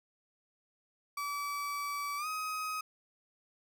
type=tone with pitch glide; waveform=35% pulse; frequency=1150 to 1261.3 Hz; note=D6 to D#6; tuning=-37 to +23 cents; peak=-33 dBFS; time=1.17-2.81 s; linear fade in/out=5 ms; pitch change=+160 cents; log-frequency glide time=2.17-2.27 s; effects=none